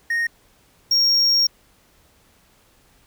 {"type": "tone pair in turn", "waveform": "triangle", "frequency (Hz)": [1858, 5568], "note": ["A#6", "F8"], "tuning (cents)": [-6, -6], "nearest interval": "octave + perfect fifth", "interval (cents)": 1900, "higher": "second", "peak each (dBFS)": [-17, -13], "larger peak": "second", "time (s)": [[0.1, 0.27], [0.91, 1.47]], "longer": "second", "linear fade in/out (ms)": 5, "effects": ["pink hiss -57 dBFS RMS until 3.06 s"]}